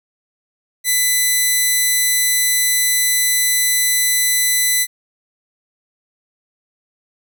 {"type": "tone", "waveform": "5% pulse", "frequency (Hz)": 2000, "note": "B6", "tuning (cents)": 21, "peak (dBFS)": -3, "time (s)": [0.84, 4.87], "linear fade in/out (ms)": 50, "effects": []}